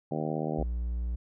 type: harmonic tone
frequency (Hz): 77.7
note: D#2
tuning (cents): -2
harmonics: 2 / 3 / 4 / 5 / 6 / 7 / 8 / 9 / 10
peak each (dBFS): -34 / -36 / -37 / -38 / -39 / -39 / -40 / -41 / -41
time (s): 0.11-0.63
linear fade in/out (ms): 5
type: tone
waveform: triangle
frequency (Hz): 59.4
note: A#1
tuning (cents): +33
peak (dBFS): -27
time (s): 0.58-1.16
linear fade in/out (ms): 10
effects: none